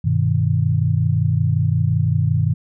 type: chord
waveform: sine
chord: G augmented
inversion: none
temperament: equal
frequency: 98 / 123.47 / 155.56 Hz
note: G2 / B2 / D#3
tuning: 0 / 0 / 0 cents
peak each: -19 dBFS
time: 0.04-2.54 s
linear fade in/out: 10 ms
effects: none